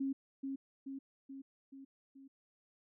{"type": "tone with echo", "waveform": "sine", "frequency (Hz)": 271.3, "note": "C#4", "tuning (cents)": -37, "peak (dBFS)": -33, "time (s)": [0, 0.13], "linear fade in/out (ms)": 10, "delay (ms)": 430, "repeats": 5, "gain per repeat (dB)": -4, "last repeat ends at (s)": 2.28, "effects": []}